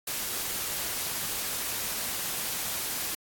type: noise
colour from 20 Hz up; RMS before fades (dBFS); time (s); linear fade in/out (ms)
white; -32; 0.07-3.15; 5
effects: AAC 64 kbps